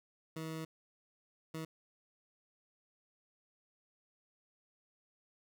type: tone bursts at uneven times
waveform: 20% pulse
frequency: 160 Hz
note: D#3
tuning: 49 cents sharp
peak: -35 dBFS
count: 2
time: 0.36-0.65 / 1.54-1.65 s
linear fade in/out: 5 ms
effects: none